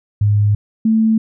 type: tone pair in turn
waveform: sine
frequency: 103.7 / 221.3 Hz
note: G#2 / A3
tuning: -2 / +10 cents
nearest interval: octave + minor second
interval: 1312 cents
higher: second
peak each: -10 dBFS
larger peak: neither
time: 0.21-0.55 / 0.85-1.18 s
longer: first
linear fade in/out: 5 ms
effects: none